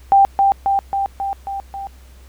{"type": "tone with echo", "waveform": "sine", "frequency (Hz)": 789, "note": "G5", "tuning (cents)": 11, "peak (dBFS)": -7, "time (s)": [0.12, 0.25], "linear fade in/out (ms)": 0, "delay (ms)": 270, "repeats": 6, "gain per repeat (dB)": -3, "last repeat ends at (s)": 1.87, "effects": ["added 64 Hz sine -40 dBFS peak until 2.28 s", "pink hiss -51 dBFS RMS until 2.28 s"]}